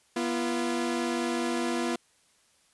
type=tone pair together; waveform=sawtooth; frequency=242.9 / 341.9 Hz; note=B3 / F4; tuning=-29 / -37 cents; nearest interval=tritone; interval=592 cents; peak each=-26 dBFS; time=0.16-1.96 s; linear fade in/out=5 ms; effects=white hiss -65 dBFS RMS until 2.73 s + resampled to 24000 Hz